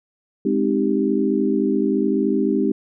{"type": "chord", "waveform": "sine", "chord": "Ab major seventh", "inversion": "none", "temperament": "equal", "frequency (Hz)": [207.7, 261.6, 311.1, 392], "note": ["Ab3", "C4", "Eb4", "G4"], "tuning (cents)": [0, 0, 0, 0], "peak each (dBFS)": -22, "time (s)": [0.45, 2.72], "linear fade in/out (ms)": 5, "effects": []}